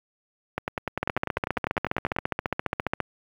two click trains, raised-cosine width 0.5 ms, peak -9 / -11 dBFS, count 30 / 17, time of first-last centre 1.03-3.003 / 0.58-2.164 s, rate 14.7 / 10.1 Hz, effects high-pass 60 Hz 12 dB/octave + 8-bit

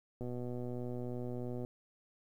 click train, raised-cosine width 2 ms, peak -29 dBFS, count 178, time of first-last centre 0.21-1.649 s, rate 123 Hz, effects 11-bit

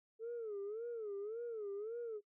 sine tone with vibrato, 435.4 Hz, A4, 18 cents flat, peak -39 dBFS, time 0.19-2.21 s, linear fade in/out 50 ms, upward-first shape sine, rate 1.8 Hz, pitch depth 160 cents each way, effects noise-tail reverb RT60 0.1 s tail -24 dB re dry + tanh soft clip ceiling -38 dBFS

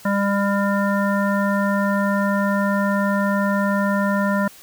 harmonic tone, 200 Hz, G3, 35 cents sharp, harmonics 1 / 3 / 5 / 7 / 9, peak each -19 / -24 / -26 / -27 / -29 dBFS, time 0.05-4.48 s, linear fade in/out 5 ms, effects white hiss -45 dBFS RMS until 4.62 s

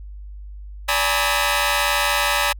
15% pulse tone cluster, 577 / 823 / 904 / 996 / 1274 Hz, D5 / G#5 / A5 / B5 / D#6, -31 / -16 / +47 / +14 / +41 cents, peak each -18 dBFS, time 0.88-2.53 s, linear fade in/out 10 ms, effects added 50 Hz sine -33 dBFS peak until 2.59 s

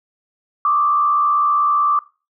sine tone with frequency modulation, 1174.7 Hz, D6, in tune, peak -13 dBFS, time 0.65-1.99 s, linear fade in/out 2 ms, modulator 75.6 Hz, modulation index 0.62, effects noise-tail reverb RT60 0.3 s tail -20 dB re dry

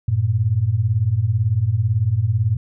sine beating tone pair, 96 / 114 Hz, G2 / A#2, -36 / -38 cents, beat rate 18 Hz, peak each -20 / -17 dBFS, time 0.08-2.57 s, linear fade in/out 5 ms, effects none

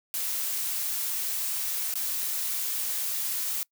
blue noise with dropouts, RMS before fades -30 dBFS, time 0.14-3.63 s, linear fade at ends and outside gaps 0 ms, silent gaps 1.939-1.955 s, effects noise-tail reverb RT60 0.1 s tail -24 dB re dry

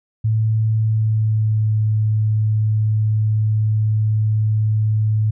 sine tone with pitch glide, 110 to 107.99 Hz, A2 to A2, 0 to -32 cents, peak -14 dBFS, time 0.24-5.31 s, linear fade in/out 10 ms, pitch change -32 cents, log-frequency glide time 0.76-1.76 s, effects none

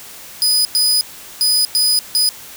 sawtooth tone bursts at uneven times, 4978 Hz, D#8, in tune, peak -9 dBFS, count 5, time 0.42-0.65 / 0.75-1.01 / 1.41-1.65 / 1.75-1.99 / 2.15-2.29 s, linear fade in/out 0 ms, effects white hiss -36 dBFS RMS until 2.56 s

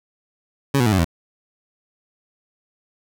20% pulse tone with pitch steps, 138.59 / 122.05 / 107.49 / 94.66 / 83.36 Hz, C#3 / B2 / A2 / F#2 / E2, 0 / -20 / -40 / +40 / +20 cents, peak -10 dBFS, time 0.74-1.045 s, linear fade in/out 5 ms, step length 61 ms, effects none

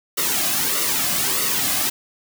white noise with flanger, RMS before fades -21 dBFS, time 0.17-1.9 s, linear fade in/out 10 ms, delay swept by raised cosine 1.2 to 2.2 ms, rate 1.6 Hz, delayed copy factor -0.65, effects none

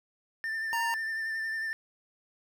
triangle tone with vibrato, 1787 Hz, A6, 26 cents sharp, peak -29 dBFS, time 0.44-1.73 s, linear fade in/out 0 ms, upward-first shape sine, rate 11 Hz, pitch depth 24 cents each way
square tone, 932 Hz, A#5, 1 cent flat, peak -30 dBFS, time 0.73-0.94 s, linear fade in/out 0 ms
effects none

